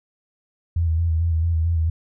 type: tone with vibrato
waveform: sine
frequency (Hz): 82.41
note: E2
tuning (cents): 0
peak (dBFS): -17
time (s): 0.76-1.9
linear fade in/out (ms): 5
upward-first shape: square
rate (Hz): 4.5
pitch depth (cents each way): 39
effects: none